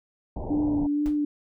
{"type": "low-pass noise", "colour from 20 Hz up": "pink", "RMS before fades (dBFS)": -33, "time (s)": [0.36, 0.87], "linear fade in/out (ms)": 5, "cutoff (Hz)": 940, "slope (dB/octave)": 96}
{"type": "tone with vibrato", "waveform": "sine", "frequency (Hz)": 293.7, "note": "D4", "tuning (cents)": 0, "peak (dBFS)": -22, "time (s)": [0.5, 1.25], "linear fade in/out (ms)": 5, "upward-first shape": "sine", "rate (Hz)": 2.1, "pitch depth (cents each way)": 26}
{"type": "noise with exponential decay", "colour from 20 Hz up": "brown", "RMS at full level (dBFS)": -30, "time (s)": [1.06, 1.21], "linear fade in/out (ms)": 0, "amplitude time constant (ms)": 31}
{"effects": []}